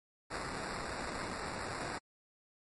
white noise with sample-and-hold, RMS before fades -40 dBFS, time 0.3-1.99 s, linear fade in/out 20 ms, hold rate 3150 Hz, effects MP3 48 kbps

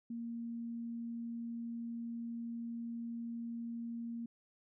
sine tone, 233.1 Hz, A#3, in tune, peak -39 dBFS, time 0.1-4.26 s, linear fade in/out 5 ms, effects none

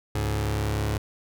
sawtooth tone pair together, 70.37 / 105.6 Hz, C#2 / G#2, +27 / +29 cents, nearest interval perfect fifth, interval 702 cents, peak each -24 / -22 dBFS, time 0.15-0.98 s, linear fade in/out 5 ms, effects none

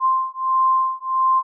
sine beating tone pair, 1046.5 / 1048 Hz, C6 / C6, 0 / +2 cents, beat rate 1.5 Hz, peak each -19 dBFS, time 0-1.43 s, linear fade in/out 50 ms, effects none

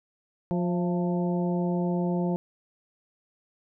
harmonic tone with a mistuned harmonic, 176.9 Hz, F3, 23 cents sharp, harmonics 1 / 2 / 3 / 4 / 5, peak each -25 / -31 / -35 / -37 / -39 dBFS, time 0.51-2.36 s, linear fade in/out 0 ms, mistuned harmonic 4, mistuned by -58 cents, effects none

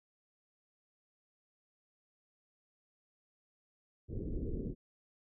pink low-pass noise, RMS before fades -38 dBFS, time 4.08-4.75 s, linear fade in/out 50 ms, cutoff 460 Hz, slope 48 dB/octave, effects none

